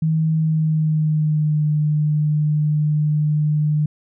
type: tone with pitch glide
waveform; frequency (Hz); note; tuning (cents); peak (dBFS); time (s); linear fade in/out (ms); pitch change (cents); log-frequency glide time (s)
sine; 158.9 to 151.02; D#3 to D3; +37 to +49; -15; 0.02-3.86; 5; -88; 0.34-1.66
effects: none